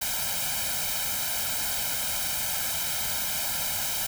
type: noise with comb filter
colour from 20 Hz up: white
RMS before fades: -29 dBFS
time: 0.01-4.07 s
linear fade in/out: 10 ms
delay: 1.3 ms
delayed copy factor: +0.95
effects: none